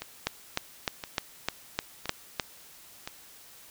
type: two click trains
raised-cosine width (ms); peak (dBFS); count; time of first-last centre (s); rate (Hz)
0.2; -9 / -18; 8 / 4; 0.27-2.398 / 0.02-3.075; 3.29 / 0.982
effects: white hiss -52 dBFS RMS until 3.7 s